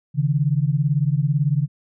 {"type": "beating tone pair", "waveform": "sine", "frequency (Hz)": [138.1, 156.1], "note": ["C#3", "D#3"], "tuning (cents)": [-6, 6], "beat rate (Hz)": 18, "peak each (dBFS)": [-19, -20], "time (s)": [0.14, 1.68], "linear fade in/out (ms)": 50, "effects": []}